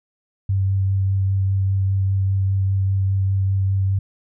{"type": "tone with vibrato", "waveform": "sine", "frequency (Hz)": 96.7, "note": "G2", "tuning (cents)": -23, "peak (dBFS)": -16, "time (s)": [0.49, 3.99], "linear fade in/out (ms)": 5, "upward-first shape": "triangle", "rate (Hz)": 5, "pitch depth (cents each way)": 15, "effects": []}